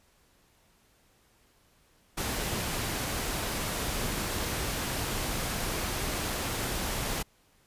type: noise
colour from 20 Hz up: pink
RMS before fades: -32 dBFS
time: 2.17-7.23 s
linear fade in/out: 10 ms
effects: pink hiss -65 dBFS RMS until 7.66 s + resampled to 32000 Hz